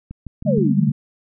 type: click train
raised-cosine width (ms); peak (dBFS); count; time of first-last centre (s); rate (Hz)
5; -20; 4; 0.11-0.582; 6.36
type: chord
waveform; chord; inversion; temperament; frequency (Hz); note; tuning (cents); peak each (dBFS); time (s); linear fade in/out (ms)
sine; D suspended fourth; none; equal with one note detuned; 146.83 / 196.68 / 220; D3 / G3 / A3; 0 / +6 / 0; -20; 0.45-0.92; 10
type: exponential sweep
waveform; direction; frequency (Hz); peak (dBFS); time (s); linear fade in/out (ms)
sine; down; 659.3 to 121.9; -18; 0.46-0.91; 20
effects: none